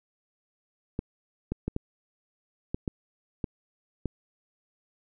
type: clicks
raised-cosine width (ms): 3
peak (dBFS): -16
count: 8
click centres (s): 0.991 / 1.52 / 1.68 / 1.764 / 2.745 / 2.878 / 3.442 / 4.057
effects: none